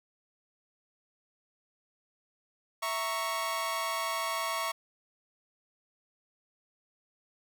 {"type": "chord", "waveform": "sawtooth", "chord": "A# diminished", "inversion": "second", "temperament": "equal", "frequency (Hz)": [659.3, 932.3, 1108.7], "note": ["E5", "A#5", "C#6"], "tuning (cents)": [0, 0, 0], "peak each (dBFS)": [-33, -34, -29], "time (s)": [2.82, 4.72], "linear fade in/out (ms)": 10, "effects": []}